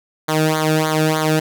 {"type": "tone with flanger", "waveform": "sawtooth", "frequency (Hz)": 156.2, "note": "D#3", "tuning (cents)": 7, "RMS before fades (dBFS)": -17, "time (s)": [0.28, 1.4], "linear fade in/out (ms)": 10, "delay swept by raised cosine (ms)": [0.37, 1.01], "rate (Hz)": 3.3, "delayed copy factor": -0.95, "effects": []}